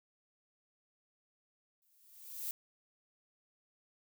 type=noise with exponential growth; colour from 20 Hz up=violet; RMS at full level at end=-37 dBFS; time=1.82-2.51 s; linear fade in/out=1 ms; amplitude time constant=150 ms; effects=none